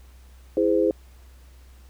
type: chord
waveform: sine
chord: E augmented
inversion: none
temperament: just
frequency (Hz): 329.6 / 412 / 515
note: E4 / G#4 / B#4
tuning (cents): 0 / -14 / -28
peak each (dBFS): -22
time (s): 0.57-0.91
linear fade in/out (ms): 2
effects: added 63 Hz sine -46 dBFS peak until 1.89 s + pink hiss -58 dBFS RMS until 1.89 s